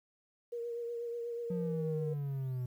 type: tone with vibrato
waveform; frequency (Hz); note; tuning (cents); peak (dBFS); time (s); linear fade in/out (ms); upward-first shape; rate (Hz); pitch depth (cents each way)
sine; 471.2; A#4; +19; -36; 0.52-2.14; 10; triangle; 8.2; 28
type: exponential sweep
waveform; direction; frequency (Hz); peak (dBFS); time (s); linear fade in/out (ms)
triangle; down; 179.4 to 123.47; -32; 1.5-2.66; 5
effects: 11-bit